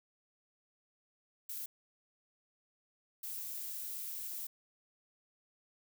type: noise bursts at uneven times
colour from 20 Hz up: violet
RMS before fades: -42 dBFS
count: 2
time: 1.49-1.66 / 3.23-4.47 s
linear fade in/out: 5 ms
effects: none